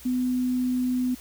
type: tone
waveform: sine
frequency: 251.4 Hz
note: B3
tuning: 31 cents sharp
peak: -22 dBFS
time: 0.05-1.15 s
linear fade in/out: 10 ms
effects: added 60 Hz sine -50 dBFS peak until 1.2 s + white hiss -47 dBFS RMS until 1.2 s